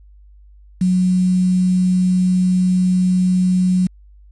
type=tone with quantisation; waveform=sine; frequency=183 Hz; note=F#3; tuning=19 cents flat; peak=-12 dBFS; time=0.81-3.87 s; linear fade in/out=5 ms; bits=6; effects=added 50 Hz sine -42 dBFS peak until 4.31 s + resampled to 24000 Hz